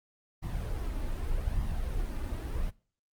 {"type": "noise with flanger", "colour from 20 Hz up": "brown", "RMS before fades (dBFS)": -32, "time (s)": [0.42, 2.71], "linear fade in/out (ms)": 20, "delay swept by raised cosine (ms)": [1, 3.4], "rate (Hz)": 0.83, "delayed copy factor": 0.55, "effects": ["noise-tail reverb RT60 0.4 s tail -21 dB re dry", "Opus 32 kbps"]}